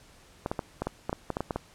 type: clicks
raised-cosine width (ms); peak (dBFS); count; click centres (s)
1; -15; 12; 0.461 / 0.515 / 0.592 / 0.82 / 0.87 / 1.095 / 1.129 / 1.303 / 1.369 / 1.406 / 1.508 / 1.56
effects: pink hiss -56 dBFS RMS until 1.74 s + low-pass 10000 Hz 12 dB/octave